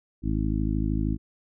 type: harmonic tone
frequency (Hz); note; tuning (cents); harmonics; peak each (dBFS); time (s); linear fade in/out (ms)
53; G#1; +36; 1 / 2 / 3 / 4 / 5 / 6; -27 / -30 / -32 / -32 / -31 / -33; 0.22-1.18; 50
effects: none